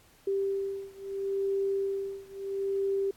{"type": "beating tone pair", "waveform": "sine", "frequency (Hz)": [392.3, 393.05], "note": ["G4", "G4"], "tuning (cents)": [1, 5], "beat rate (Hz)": 0.75, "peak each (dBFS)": [-31, -32], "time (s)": [0.27, 3.11], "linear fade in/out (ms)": 5, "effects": ["pink hiss -60 dBFS RMS until 3.16 s", "AAC 64 kbps"]}